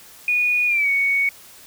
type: tone with pitch glide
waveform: sine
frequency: 2458 to 2228 Hz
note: D#7 to C#7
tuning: -22 to +8 cents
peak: -16 dBFS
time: 0.28-1.29 s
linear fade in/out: 2 ms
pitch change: -170 cents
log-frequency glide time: 0.67-0.89 s
effects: white hiss -45 dBFS RMS until 1.66 s